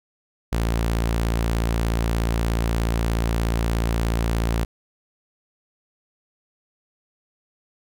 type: tone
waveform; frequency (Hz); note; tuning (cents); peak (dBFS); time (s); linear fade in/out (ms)
sawtooth; 56.8; A#1; -44; -16; 0.52-4.65; 10
effects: none